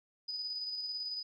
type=tone with tremolo; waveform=sine; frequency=4978 Hz; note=D#8; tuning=in tune; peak=-35 dBFS; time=0.28-1.23 s; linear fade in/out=10 ms; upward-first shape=square; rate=18 Hz; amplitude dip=30%; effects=none